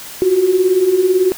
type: beating tone pair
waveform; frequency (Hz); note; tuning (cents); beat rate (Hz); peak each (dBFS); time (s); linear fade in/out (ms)
sine; 354.8 / 372.8; F4 / F#4; +27 / +13; 18; -17 / -11; 0.22-1.32; 0
effects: white hiss -32 dBFS RMS until 1.37 s